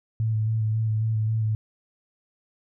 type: tone with vibrato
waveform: sine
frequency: 110 Hz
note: A2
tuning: in tune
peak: -21 dBFS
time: 0.2-1.55 s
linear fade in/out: 0 ms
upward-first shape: square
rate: 3.7 Hz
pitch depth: 19 cents each way
effects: none